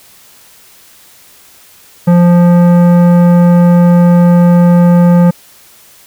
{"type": "tone with tanh clipping", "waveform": "sine", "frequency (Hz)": 174.61, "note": "F3", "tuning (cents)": 0, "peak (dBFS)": -5, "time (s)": [2.07, 5.31], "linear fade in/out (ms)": 10, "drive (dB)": 14, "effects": ["white hiss -41 dBFS RMS until 6.06 s"]}